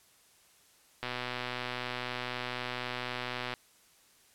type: click train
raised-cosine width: 0.3 ms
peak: -19 dBFS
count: 312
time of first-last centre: 1.03-3.538 s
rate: 124 Hz
effects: white hiss -63 dBFS RMS until 4.34 s + low-pass 12000 Hz 12 dB/octave